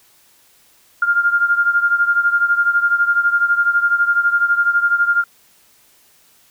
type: beating tone pair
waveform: sine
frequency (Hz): 1400 / 1412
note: F6 / F6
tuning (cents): +4 / +19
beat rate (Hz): 12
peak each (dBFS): -14 / -18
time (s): 1.02-5.24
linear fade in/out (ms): 5
effects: white hiss -53 dBFS RMS until 6.5 s